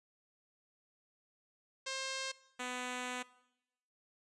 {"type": "tone pair in turn", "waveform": "5% pulse", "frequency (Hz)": [531, 249.6], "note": ["C5", "B3"], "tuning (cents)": [25, 19], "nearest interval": "octave + minor second", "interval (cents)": 1306, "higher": "first", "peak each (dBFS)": [-26, -27], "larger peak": "first", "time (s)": [[1.86, 2.32], [2.59, 3.23]], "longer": "second", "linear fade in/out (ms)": 10, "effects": ["noise-tail reverb RT60 0.9 s tail -21 dB re dry", "resampled to 24000 Hz"]}